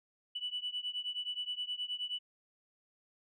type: beating tone pair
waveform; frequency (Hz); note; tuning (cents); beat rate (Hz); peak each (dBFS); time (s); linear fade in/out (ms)
sine; 2960 / 2969.5; F#7 / F#7; 0 / +6; 9.5; -38 / -39; 0.35-2.19; 10
effects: tanh soft clip ceiling -28 dBFS